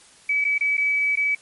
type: tone with dropouts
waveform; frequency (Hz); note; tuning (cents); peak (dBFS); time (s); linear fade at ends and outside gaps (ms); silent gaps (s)
sine; 2288; D7; -46; -18; 0.29-1.35; 5; 0.443-0.449 / 0.581-0.608 / 0.77-0.777 / 1.156-1.171
effects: white hiss -51 dBFS RMS until 1.41 s + MP3 48 kbps